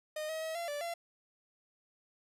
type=tone with pitch steps; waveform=45% pulse; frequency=615 / 636 / 640 / 683 / 583 / 682 Hz; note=D#5 / D#5 / D#5 / F5 / D5 / F5; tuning=-20 / +38 / +49 / -39 / -13 / -41 cents; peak=-36 dBFS; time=0.16-0.94 s; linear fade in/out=5 ms; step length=130 ms; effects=resampled to 32000 Hz

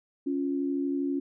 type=tone pair together; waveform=sine; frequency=277.4 / 349.9 Hz; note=C#4 / F4; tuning=+1 / +3 cents; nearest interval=major third; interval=402 cents; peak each=-27 / -33 dBFS; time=0.26-1.2 s; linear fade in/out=10 ms; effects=none

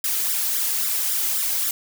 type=noise with flanger; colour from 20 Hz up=blue; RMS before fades=-23 dBFS; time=0.04-1.71 s; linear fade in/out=2 ms; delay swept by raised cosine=0.55 to 2.45 ms; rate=3.7 Hz; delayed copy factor=+0.95; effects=none

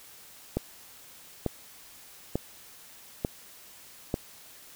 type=click train; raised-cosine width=2 ms; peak=-13 dBFS; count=5; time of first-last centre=0.57-4.141 s; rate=1.12 Hz; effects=white hiss -51 dBFS RMS until 4.75 s

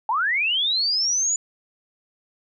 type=linear sweep; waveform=sine; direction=up; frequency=825 to 6990 Hz; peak=-19 dBFS; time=0.09-1.36 s; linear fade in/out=2 ms; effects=none

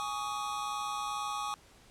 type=chord; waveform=square; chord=Ab suspended fourth; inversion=none; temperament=equal with one note detuned; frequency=830.6 / 1122.3 / 1244.5 Hz; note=Ab5 / Db6 / Eb6; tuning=0 / +21 / 0 cents; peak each=-39 / -38 / -40 dBFS; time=0-1.54 s; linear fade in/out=0 ms; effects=pink hiss -59 dBFS RMS until 1.9 s + low-pass 10000 Hz 12 dB/octave

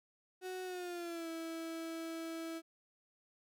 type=tone with pitch glide; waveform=35% pulse; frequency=370 to 327.7 Hz; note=F#4 to E4; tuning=0 to -10 cents; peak=-39 dBFS; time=0.41-2.62 s; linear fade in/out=50 ms; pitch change=-210 cents; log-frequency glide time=0.64-1.29 s; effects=none

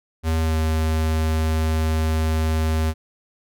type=tone with pitch glide; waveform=square; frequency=80.5 to 79.3 Hz; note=E2 to D#2; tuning=-41 to +33 cents; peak=-19 dBFS; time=0.23-2.94 s; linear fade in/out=50 ms; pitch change=-26 cents; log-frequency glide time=0.4-0.56 s; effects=none

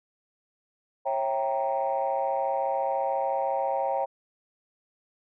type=chord; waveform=sine; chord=C# diminished seventh; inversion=none; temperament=equal with one note detuned; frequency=545.2 / 659.3 / 784 / 932.3 Hz; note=C#5 / E5 / G5 / Bb5; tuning=-29 / 0 / 0 / 0 cents; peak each=-28 / -32 / -28 / -31 dBFS; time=1.05-4.06 s; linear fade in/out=20 ms; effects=tanh soft clip ceiling -17 dBFS

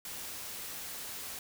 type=noise; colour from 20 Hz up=white; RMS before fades=-42 dBFS; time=0.05-1.39 s; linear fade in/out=2 ms; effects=none

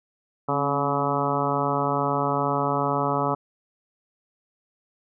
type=harmonic tone with a mistuned harmonic; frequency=142.3 Hz; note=C#3; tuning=46 cents sharp; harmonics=1 / 2 / 3 / 4 / 5 / 6 / 7 / 8 / 9; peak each=-30 / -30 / -30 / -30 / -30 / -30 / -30 / -30 / -30 dBFS; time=0.48-3.35 s; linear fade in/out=10 ms; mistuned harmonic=2; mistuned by=-53 cents; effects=none

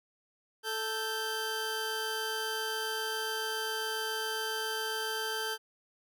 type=tone pair together; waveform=20% pulse; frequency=439.9 / 1563.3 Hz; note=A4 / G6; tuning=0 / -5 cents; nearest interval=octave + minor seventh; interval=2195 cents; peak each=-31 / -30 dBFS; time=0.63-5.58 s; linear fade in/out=50 ms; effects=none

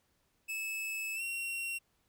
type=tone with pitch glide; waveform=45% pulse; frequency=2607 to 2738 Hz; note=E7 to F7; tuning=-20 to -35 cents; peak=-35 dBFS; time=0.48-1.79 s; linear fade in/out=20 ms; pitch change=+85 cents; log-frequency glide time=1.15-1.22 s; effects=pink hiss -75 dBFS RMS until 2.08 s

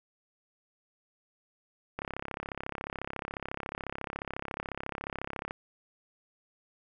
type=click train; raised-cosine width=0.5 ms; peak=-20 dBFS; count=121; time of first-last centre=1.99-5.509 s; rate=34.1 Hz; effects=none

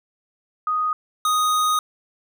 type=tone pair in turn; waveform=sine / square; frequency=1244.5 / 1244.5 Hz; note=D#6 / D#6; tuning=0 / 0 cents; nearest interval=unison; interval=0 cents; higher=neither; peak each=-19 / -18 dBFS; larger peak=second; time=0.67-0.93 / 1.25-1.79 s; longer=second; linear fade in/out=2 ms; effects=none

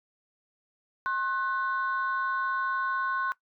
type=tone pair together; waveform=sine; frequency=1069 / 1493.2 Hz; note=C6 / F#6; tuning=+37 / +15 cents; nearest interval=tritone; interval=578 cents; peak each=-28 dBFS; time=1.06-3.32 s; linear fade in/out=0 ms; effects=noise-tail reverb RT60 0.1 s tail -19 dB re dry + tanh soft clip ceiling -20 dBFS

